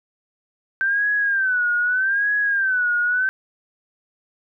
sine tone with vibrato, 1551 Hz, G6, 19 cents flat, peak -17 dBFS, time 0.81-3.29 s, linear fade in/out 0 ms, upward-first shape sine, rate 0.81 Hz, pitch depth 130 cents each way, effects none

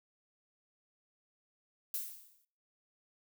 violet noise with exponential decay, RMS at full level -35 dBFS, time 1.94-2.45 s, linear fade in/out 2 ms, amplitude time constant 110 ms, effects noise-tail reverb RT60 0.6 s tail -25 dB re dry

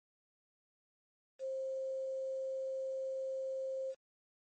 sine tone with quantisation, 530 Hz, C5, 22 cents sharp, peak -36 dBFS, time 1.39-3.95 s, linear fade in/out 50 ms, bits 10, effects MP3 32 kbps

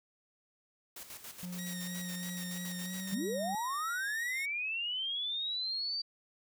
white noise with tremolo, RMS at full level -46 dBFS, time 0.96-3.15 s, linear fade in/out 5 ms, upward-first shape square, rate 7.1 Hz, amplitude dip 60%
triangle tone with pitch glide, 179.1 to 195.31 Hz, F3 to G3, +44 to -6 cents, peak -37 dBFS, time 1.43-3.55 s, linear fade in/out 0 ms, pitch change +150 cents, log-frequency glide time 2.82-3.17 s
10% pulse tone with vibrato, 1874 Hz, A#6, 9 cents sharp, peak -33 dBFS, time 1.58-4.46 s, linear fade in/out 10 ms, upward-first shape sine, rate 3.1 Hz, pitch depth 35 cents each way
sine linear sweep, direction up, 164.81 to 4666 Hz, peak -33 dBFS, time 3.12-6.02 s, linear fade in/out 10 ms
effects none

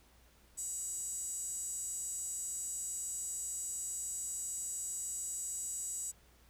5% pulse tone with high-pass filter, 967 Hz, B5, 37 cents flat, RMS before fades -40 dBFS, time 0.57-6.12 s, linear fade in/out 20 ms, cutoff 7700 Hz, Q 8.3, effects added 60 Hz sine -65 dBFS peak until 6.49 s + pink hiss -66 dBFS RMS until 6.49 s

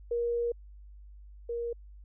sine tone pair in turn, 473.2 / 470.9 Hz, A#4 / A#4, +26 / +18 cents, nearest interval unison, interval 8 cents, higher first, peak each -27 / -31 dBFS, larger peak first, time 0.11-0.52 / 1.49-1.73 s, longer first, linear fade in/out 5 ms, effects added 50 Hz sine -47 dBFS peak until 2.04 s

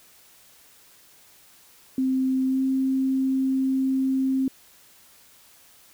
sine tone with pitch glide, 261.6 to 264.9 Hz, C4 to C4, 0 to +22 cents, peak -20 dBFS, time 1.98-4.48 s, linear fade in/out 2 ms, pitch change +22 cents, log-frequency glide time 2.46-2.61 s, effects white hiss -54 dBFS RMS until 5.93 s

